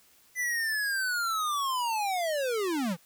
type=linear sweep; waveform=square; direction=down; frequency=2013 to 156.4 Hz; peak=-28 dBFS; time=0.35-2.97 s; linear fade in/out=50 ms; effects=white hiss -61 dBFS RMS until 3.05 s